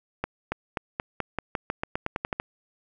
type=accelerating click train; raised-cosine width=0.5 ms; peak=-12 dBFS; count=15; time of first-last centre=0.24-2.399 s; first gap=280 ms; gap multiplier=0.9; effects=none